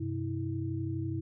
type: tone cluster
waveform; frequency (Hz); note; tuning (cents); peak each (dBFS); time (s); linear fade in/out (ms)
sine; 97.4 / 129.5 / 324.2; G2 / C3 / E4; -11 / -17 / -29; -35 / -36 / -36; 0-1.21; 10
effects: none